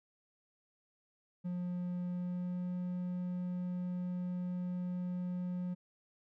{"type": "tone with pitch glide", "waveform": "triangle", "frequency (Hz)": [178.1, 179.55], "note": ["F3", "F3"], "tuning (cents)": [34, 48], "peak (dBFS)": -33, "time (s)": [1.44, 5.75], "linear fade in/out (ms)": 20, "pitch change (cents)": 14, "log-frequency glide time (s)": [2.07, 2.68], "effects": []}